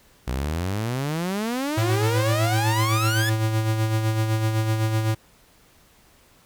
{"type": "exponential sweep", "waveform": "sawtooth", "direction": "up", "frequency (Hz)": [59.6, 1760], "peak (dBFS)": -20, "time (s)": [0.27, 3.3], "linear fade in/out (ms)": 10}
{"type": "tone with tremolo", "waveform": "square", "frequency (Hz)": 110, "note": "A2", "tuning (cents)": 0, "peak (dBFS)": -19, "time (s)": [1.77, 5.15], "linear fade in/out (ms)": 10, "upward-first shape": "sine", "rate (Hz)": 7.9, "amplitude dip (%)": 45}
{"effects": ["pink hiss -56 dBFS RMS until 6.45 s"]}